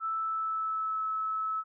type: tone with pitch glide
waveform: sine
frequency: 1318.5 to 1299.6 Hz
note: E6 to E6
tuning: 0 to -25 cents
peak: -29 dBFS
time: 0-1.64 s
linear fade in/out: 50 ms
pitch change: -25 cents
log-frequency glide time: 0.16-1.03 s
effects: none